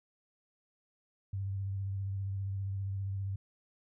sine tone with vibrato, 97.7 Hz, G2, 5 cents flat, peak -33 dBFS, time 1.33-3.36 s, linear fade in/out 5 ms, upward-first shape sine, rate 15 Hz, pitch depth 27 cents each way, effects none

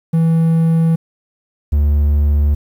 triangle tone pair in turn, 163.7 / 73.05 Hz, E3 / D2, -12 / -9 cents, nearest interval octave + major second, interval 1397 cents, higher first, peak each -8 dBFS, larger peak neither, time 0.13-0.96 / 1.72-2.55 s, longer neither, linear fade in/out 10 ms, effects 8-bit

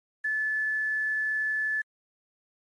sine tone with quantisation, 1734 Hz, A6, 26 cents flat, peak -25 dBFS, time 0.24-1.82 s, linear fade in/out 10 ms, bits 9, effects MP3 48 kbps

